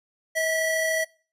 square tone pair together, 641 / 1956.7 Hz, E5 / B6, -49 / -17 cents, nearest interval octave + perfect fifth, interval 1932 cents, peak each -26 dBFS, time 0.35-1.05 s, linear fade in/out 20 ms, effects noise-tail reverb RT60 0.4 s tail -23 dB re dry + resampled to 32000 Hz

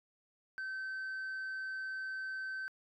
sine tone, 1541 Hz, G6, 30 cents flat, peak -35 dBFS, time 0.58-2.68 s, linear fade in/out 0 ms, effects tanh soft clip ceiling -37 dBFS

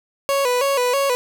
30% pulse tone with vibrato, 523.3 Hz, C5, in tune, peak -14 dBFS, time 0.29-1.15 s, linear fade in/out 0 ms, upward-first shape square, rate 3.1 Hz, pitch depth 100 cents each way, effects none

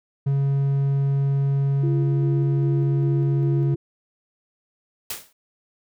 triangle tone, 138.59 Hz, C#3, in tune, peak -16 dBFS, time 0.26-3.75 s, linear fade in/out 10 ms
sine tone with tremolo, 339.9 Hz, F4, 47 cents flat, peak -25 dBFS, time 1.83-3.76 s, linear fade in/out 5 ms, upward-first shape square, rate 2.5 Hz, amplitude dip 25%
white noise with exponential decay, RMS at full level -26 dBFS, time 5.1-5.33 s, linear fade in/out 5 ms, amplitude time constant 50 ms
effects none

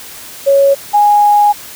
sine tone pair in turn, 554.4 / 827 Hz, C#5 / G#5, 0 / -8 cents, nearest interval perfect fifth, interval 692 cents, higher second, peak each -5 dBFS, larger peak neither, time 0.46-0.75 / 0.93-1.53 s, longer second, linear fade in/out 20 ms, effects white hiss -31 dBFS RMS until 1.75 s

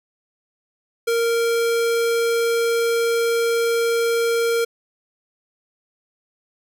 square tone, 464.1 Hz, A#4, 8 cents flat, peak -18 dBFS, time 1.07-4.65 s, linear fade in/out 10 ms, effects none

